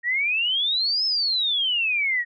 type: exponential two-way sweep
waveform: sine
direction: up then down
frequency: 1864.7 to 5274 to 1864.7 Hz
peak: -20 dBFS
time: 0.03-2.25 s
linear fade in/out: 50 ms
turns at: 1.05 s
effects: none